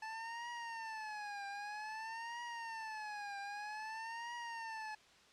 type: tone with vibrato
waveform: 25% pulse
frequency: 873 Hz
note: A5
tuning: 14 cents flat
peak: -39 dBFS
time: 0.02-4.95 s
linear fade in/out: 5 ms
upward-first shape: triangle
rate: 0.52 Hz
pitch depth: 160 cents each way
effects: white hiss -64 dBFS RMS until 5.32 s + low-pass 5000 Hz 12 dB/octave